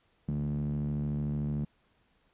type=tone with band-pass filter; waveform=sawtooth; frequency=73.42 Hz; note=D2; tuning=in tune; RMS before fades=-32 dBFS; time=0.28-1.65 s; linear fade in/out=5 ms; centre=180 Hz; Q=8.2; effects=pink hiss -70 dBFS RMS until 2.33 s + resampled to 8000 Hz